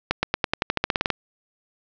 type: accelerating click train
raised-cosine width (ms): 0.3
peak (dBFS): -4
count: 14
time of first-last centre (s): 0.11-1.103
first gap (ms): 120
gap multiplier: 0.92
effects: resampled to 16000 Hz + 7-bit